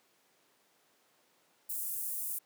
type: high-pass noise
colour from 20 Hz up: pink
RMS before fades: -37 dBFS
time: 1.69-2.39 s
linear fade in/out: 10 ms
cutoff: 10000 Hz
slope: 24 dB/octave
effects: pink hiss -69 dBFS RMS until 2.45 s + high-pass 300 Hz 12 dB/octave